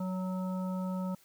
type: harmonic tone with a mistuned harmonic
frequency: 185 Hz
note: F#3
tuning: in tune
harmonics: 1 / 3 / 5 / 7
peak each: -32 / -42 / -45 / -48 dBFS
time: 0-1.15 s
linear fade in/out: 5 ms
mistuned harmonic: 3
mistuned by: +16 cents
effects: white hiss -63 dBFS RMS until 1.24 s